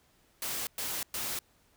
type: noise bursts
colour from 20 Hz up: white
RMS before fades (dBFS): -35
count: 3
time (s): 0.42-1.39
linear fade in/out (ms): 2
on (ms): 250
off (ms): 110
effects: pink hiss -67 dBFS RMS until 1.76 s